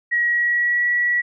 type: tone with pitch glide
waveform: sine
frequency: 1907 to 1935.9 Hz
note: A#6 to B6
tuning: +39 to -35 cents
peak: -16 dBFS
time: 0.11-1.22 s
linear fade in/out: 20 ms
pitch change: +26 cents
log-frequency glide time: 0.28-0.87 s
effects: none